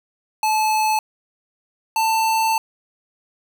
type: tone pair in turn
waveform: square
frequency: 866 / 889.3 Hz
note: A5 / A5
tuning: -28 / +18 cents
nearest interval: unison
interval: 46 cents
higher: second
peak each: -17 dBFS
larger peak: neither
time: 0.43-0.99 / 1.96-2.58 s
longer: second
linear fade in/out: 2 ms
effects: none